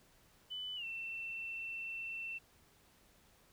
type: tone with pitch glide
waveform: sine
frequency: 3000 to 2688 Hz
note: F#7 to E7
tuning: +23 to +33 cents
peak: -40 dBFS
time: 0.5-2.39 s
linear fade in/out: 20 ms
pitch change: -190 cents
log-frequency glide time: 0.76-0.85 s
effects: pink hiss -67 dBFS RMS until 3.52 s